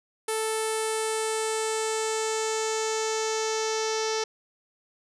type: tone with low-pass filter sweep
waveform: sawtooth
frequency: 440 Hz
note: A4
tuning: in tune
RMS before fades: -28 dBFS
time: 0.28-4.24 s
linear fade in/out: 5 ms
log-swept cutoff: 10000 to 5700 Hz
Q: 3.8
effects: none